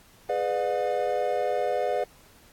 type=chord; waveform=triangle; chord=G# diminished seventh; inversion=none; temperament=just; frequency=415.3 / 498.4 / 598 / 717.6 Hz; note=G#4 / B4 / D5 / F5; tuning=0 / +16 / +31 / +47 cents; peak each=-30 / -27 / -27 / -27 dBFS; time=0.29-2.04 s; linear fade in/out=5 ms; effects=pink hiss -56 dBFS RMS until 2.52 s + AAC 64 kbps